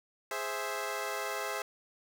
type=chord; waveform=15% pulse; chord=Ab augmented; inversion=none; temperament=equal; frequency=415.3 / 523.3 / 659.3 Hz; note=Ab4 / C5 / E5; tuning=0 / 0 / 0 cents; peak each=-32 dBFS; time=0.31-1.62 s; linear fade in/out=2 ms; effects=none